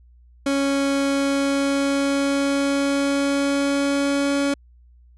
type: tone with pitch glide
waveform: 30% pulse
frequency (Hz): 277.2 to 281.1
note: C#4 to C#4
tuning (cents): 0 to +24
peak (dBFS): -16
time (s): 0.46-4.54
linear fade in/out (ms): 5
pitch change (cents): +24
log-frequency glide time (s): 1.03-4.28
effects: added 60 Hz sine -48 dBFS peak until 5.17 s + resampled to 24000 Hz